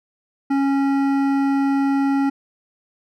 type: tone with hard clipping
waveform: triangle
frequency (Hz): 275.6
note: C#4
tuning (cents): -10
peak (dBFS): -18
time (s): 0.5-2.3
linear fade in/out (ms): 10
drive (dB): 16
effects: none